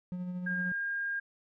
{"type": "tone with tremolo", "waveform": "triangle", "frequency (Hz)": 180, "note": "F#3", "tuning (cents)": -47, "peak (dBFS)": -31, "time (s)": [0.12, 0.72], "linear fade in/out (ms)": 0, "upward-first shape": "sine", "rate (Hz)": 13, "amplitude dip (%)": 35}
{"type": "tone", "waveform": "sine", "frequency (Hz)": 1614, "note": "G#6", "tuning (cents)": -50, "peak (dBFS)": -31, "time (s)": [0.46, 1.2], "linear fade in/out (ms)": 10}
{"effects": []}